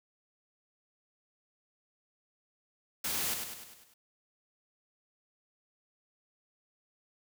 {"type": "noise with echo", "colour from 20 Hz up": "white", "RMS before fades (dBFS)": -34, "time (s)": [3.04, 3.34], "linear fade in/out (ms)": 5, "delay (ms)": 100, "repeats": 6, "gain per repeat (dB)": -5, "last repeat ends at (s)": 3.94, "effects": []}